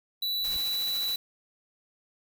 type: noise with exponential growth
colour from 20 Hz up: brown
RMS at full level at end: -41 dBFS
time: 0.21-0.57 s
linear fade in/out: 2 ms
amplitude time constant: 77 ms
type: tone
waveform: square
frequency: 3951 Hz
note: B7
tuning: in tune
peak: -28 dBFS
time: 0.22-1.16 s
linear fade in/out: 5 ms
type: noise with tremolo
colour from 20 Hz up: white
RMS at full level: -40 dBFS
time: 0.44-1.16 s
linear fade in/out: 2 ms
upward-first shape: sine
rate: 14 Hz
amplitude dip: 35%
effects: none